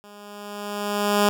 10% pulse tone with level ramp, 205.5 Hz, G#3, 18 cents flat, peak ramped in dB -36 to -7 dBFS, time 0.04-1.29 s, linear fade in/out 0 ms, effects none

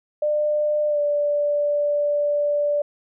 sine tone with pitch glide, 599 to 584.6 Hz, D5 to D5, +34 to -8 cents, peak -18 dBFS, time 0.22-2.82 s, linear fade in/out 5 ms, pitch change -42 cents, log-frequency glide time 0.88-0.99 s, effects none

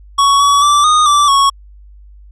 square tone with pitch steps, 1117 / 1133 / 1167 / 1234 / 1166 / 1107 Hz, C#6 / C#6 / D6 / D#6 / D6 / C#6, +13 / +37 / -11 / -15 / -13 / -3 cents, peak -8 dBFS, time 0.18-1.5 s, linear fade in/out 10 ms, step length 220 ms, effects added 50 Hz sine -36 dBFS peak until 2.31 s + resampled to 22050 Hz

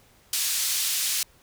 pink band-pass noise, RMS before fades -26 dBFS, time 0.33-1.23 s, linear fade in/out 2 ms, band 4000 to 15000 Hz, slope 12 dB/octave, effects pink hiss -58 dBFS RMS until 1.42 s

